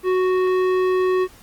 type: tone with tanh clipping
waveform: triangle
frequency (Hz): 370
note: F#4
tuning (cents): 0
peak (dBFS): -18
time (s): 0.03-1.28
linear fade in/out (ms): 50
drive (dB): 18
effects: pink hiss -48 dBFS RMS until 1.42 s + Opus 24 kbps